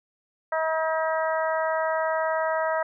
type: harmonic tone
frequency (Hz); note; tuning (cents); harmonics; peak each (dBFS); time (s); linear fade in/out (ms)
319.5; D#4; +46; 2 / 3 / 4 / 5 / 6; -25 / -29 / -31 / -33 / -35; 0.52-2.83; 5
effects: none